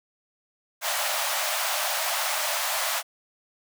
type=high-pass noise; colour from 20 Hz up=pink; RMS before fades=-27 dBFS; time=0.81-3.03 s; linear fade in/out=50 ms; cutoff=570 Hz; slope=96 dB/octave; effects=none